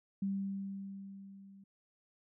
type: tone with level ramp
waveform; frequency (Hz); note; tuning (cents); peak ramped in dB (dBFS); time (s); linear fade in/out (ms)
sine; 196; G3; 0; -31 to -54; 0.22-1.64; 5
effects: none